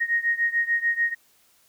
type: beating tone pair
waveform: sine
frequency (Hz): 1864.7 / 1871.5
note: A#6 / A#6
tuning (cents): 0 / +6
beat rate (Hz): 6.8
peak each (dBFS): -23 / -25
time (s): 0-1.15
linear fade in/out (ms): 20
effects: white hiss -61 dBFS RMS until 1.68 s